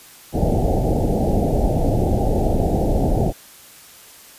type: low-pass noise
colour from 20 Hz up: pink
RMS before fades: -18 dBFS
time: 0.32-3.33 s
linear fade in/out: 50 ms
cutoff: 810 Hz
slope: 96 dB/octave
effects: white hiss -44 dBFS RMS until 4.38 s + resampled to 32000 Hz